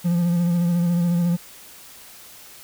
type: tone with vibrato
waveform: triangle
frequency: 173 Hz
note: F3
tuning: 16 cents flat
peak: -15 dBFS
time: 0.04-1.37 s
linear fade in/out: 20 ms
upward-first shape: sine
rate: 14 Hz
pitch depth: 34 cents each way
effects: white hiss -44 dBFS RMS until 2.63 s